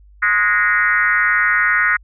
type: tone with frequency modulation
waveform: sine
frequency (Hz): 1657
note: G#6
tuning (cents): -4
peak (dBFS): -12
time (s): 0.22-1.97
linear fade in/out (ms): 10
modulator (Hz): 202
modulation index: 1.9
effects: added 50 Hz sine -43 dBFS peak until 2.03 s